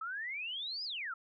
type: exponential two-way sweep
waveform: sine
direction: up then down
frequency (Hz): 1272 to 5130 to 1272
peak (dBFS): -37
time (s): 0.01-1.14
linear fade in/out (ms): 5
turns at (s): 0.84
effects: none